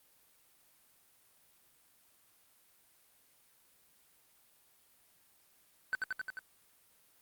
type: tone with echo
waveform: triangle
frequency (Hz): 1523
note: F#6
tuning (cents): +50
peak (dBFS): -27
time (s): 5.93-5.95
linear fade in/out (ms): 0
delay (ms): 88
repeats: 5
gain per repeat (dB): -2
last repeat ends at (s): 6.39
effects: white hiss -67 dBFS RMS until 7.21 s + Opus 32 kbps